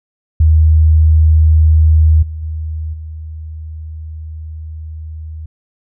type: tone with level steps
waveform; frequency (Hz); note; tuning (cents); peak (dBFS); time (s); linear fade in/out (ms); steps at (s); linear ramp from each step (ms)
sine; 78.6; D#2; +18; -5 / -21 / -18 / -24; 0.4-5.46; 5; 2.22 / 2.42 / 2.93; 10
effects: none